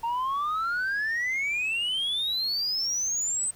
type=exponential sweep; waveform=sine; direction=up; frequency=913 to 8300 Hz; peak=-23 dBFS; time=0.03-3.51 s; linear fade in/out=10 ms; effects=tanh soft clip ceiling -24 dBFS + pink hiss -54 dBFS RMS until 3.55 s